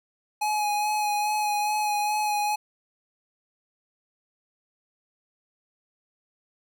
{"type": "tone with vibrato", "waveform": "square", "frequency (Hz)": 839, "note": "G#5", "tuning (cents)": 17, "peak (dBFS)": -24, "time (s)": [0.41, 2.56], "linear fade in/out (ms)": 10, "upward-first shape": "sine", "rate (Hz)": 2.4, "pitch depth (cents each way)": 20, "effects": []}